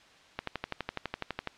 click train, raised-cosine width 0.3 ms, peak -16 dBFS, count 14, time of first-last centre 0.39-1.473 s, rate 12 Hz, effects white hiss -57 dBFS RMS until 1.57 s + low-pass 4000 Hz 12 dB/octave

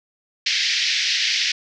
white band-pass noise, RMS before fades -21 dBFS, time 0.46-1.52 s, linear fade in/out 5 ms, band 1800 to 5500 Hz, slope 48 dB/octave, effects none

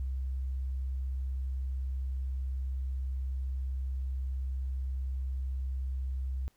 sine tone, 65.41 Hz, C2, in tune, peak -31 dBFS, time 0-6.48 s, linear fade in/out 0 ms, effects pink hiss -70 dBFS RMS until 6.56 s

